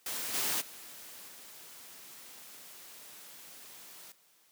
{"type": "noise with level steps", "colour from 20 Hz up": "white", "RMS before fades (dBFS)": [-37, -32, -49, -51], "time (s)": [0.06, 4.12], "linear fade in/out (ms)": 2, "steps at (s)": [0.33, 0.6, 1.27], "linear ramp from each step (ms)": 20, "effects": ["white hiss -66 dBFS RMS until 4.51 s", "high-pass 150 Hz 12 dB/octave"]}